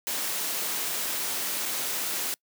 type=noise with dropouts; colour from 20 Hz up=white; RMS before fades=-30 dBFS; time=0.07-2.34 s; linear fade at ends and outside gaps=0 ms; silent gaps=1.655-1.659 s; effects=noise-tail reverb RT60 0.1 s tail -26 dB re dry + high-pass 200 Hz 12 dB/octave